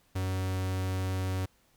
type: tone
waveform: 45% pulse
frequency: 93.8 Hz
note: F#2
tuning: 24 cents sharp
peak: -29 dBFS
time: 0.15-1.46 s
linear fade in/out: 10 ms
effects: pink hiss -67 dBFS RMS until 1.76 s